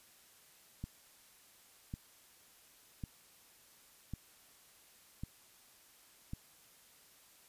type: click train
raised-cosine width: 5 ms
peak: -28 dBFS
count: 6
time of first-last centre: 0.84-6.335 s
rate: 0.91 Hz
effects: white hiss -63 dBFS RMS until 7.48 s + resampled to 32000 Hz

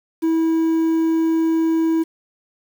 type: tone with quantisation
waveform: triangle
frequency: 325.1 Hz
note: E4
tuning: 24 cents flat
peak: -13 dBFS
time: 0.22-2.04 s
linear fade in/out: 20 ms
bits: 7
effects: none

